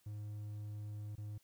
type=tone with dropouts; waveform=triangle; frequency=104.9 Hz; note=G#2; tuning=18 cents sharp; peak=-40 dBFS; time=0.06-1.38 s; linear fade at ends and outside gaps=5 ms; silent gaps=1.155-1.179 s; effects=white hiss -73 dBFS RMS until 1.43 s